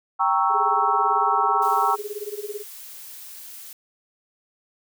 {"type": "chord", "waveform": "sine", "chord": "G diminished seventh", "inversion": "none", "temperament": "equal", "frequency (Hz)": [784, 932.3, 1108.7, 1318.5], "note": ["G5", "Bb5", "Db6", "Fb6"], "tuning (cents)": [0, 0, 0, 0], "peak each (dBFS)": -23, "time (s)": [0.19, 1.96], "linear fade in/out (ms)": 20}
{"type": "tone with tremolo", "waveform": "sine", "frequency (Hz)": 415.3, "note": "G#4", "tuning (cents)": 0, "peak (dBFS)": -26, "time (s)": [0.49, 2.64], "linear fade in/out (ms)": 50, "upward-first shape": "sine", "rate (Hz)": 18, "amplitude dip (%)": 95}
{"type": "noise", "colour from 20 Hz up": "blue", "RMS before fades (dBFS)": -40, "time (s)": [1.62, 3.73], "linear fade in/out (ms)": 2}
{"effects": []}